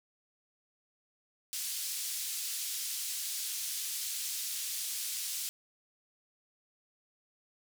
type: band-pass noise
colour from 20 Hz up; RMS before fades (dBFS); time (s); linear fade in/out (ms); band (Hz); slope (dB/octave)
white; -37; 1.53-5.49; 0; 3600 to 12000; 12
effects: none